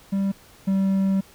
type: tone pair in turn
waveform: triangle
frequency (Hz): 196 / 193.41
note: G3 / G3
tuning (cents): 0 / -23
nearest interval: unison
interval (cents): 23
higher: first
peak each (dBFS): -18 / -16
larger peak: second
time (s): 0.12-0.32 / 0.67-1.21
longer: second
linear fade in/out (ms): 10
effects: pink hiss -51 dBFS RMS until 1.34 s